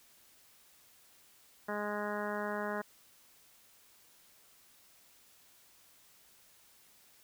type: harmonic tone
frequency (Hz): 207.7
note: G#3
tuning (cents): 0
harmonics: 1 / 2 / 3 / 4 / 5 / 6 / 7 / 8 / 9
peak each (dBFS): -41 / -41 / -40 / -44 / -43 / -47 / -44 / -45 / -48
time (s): 1.68-2.82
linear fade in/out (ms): 10
effects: white hiss -63 dBFS RMS until 7.23 s